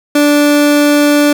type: tone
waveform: 30% pulse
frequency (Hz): 292.4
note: D4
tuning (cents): -7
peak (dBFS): -4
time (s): 0.15-1.33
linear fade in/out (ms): 5
effects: none